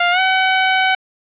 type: tone with pitch glide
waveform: 15% pulse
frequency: 701 to 755.7 Hz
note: F5 to F#5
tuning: +6 to +36 cents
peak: -6 dBFS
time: 0-0.95 s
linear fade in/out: 5 ms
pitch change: +130 cents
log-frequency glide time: 0.11-0.2 s
effects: resampled to 8000 Hz + 7-bit